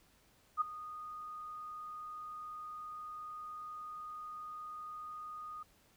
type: tone with ADSR envelope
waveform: sine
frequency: 1235 Hz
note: D#6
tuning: 13 cents flat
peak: -26 dBFS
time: 0.57-5.63 s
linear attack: 41 ms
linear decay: 11 ms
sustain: -17 dB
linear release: 5 ms
effects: pink hiss -68 dBFS RMS until 5.96 s